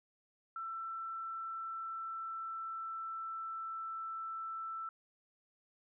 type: tone with pitch glide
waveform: sine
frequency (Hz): 1336 to 1327.5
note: E6 to E6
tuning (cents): +23 to +12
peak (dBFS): -39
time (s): 0.56-4.89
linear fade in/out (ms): 2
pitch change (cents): -11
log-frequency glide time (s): 1.17-4.04
effects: none